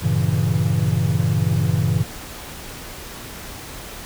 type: chord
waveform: triangle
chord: G diminished seventh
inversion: none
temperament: equal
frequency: 98 / 116.54 / 138.59 / 164.81 Hz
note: G2 / Bb2 / Db3 / Fb3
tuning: 0 / 0 / 0 / 0 cents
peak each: -20 dBFS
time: 0.02-2.04 s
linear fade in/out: 20 ms
effects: pink hiss -35 dBFS RMS until 4.05 s